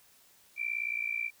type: tone with amplitude modulation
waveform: sine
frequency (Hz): 2349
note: D7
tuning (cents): 0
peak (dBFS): -27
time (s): 0.56-1.31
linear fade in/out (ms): 50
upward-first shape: sine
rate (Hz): 58.6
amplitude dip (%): 85
effects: white hiss -62 dBFS RMS until 1.4 s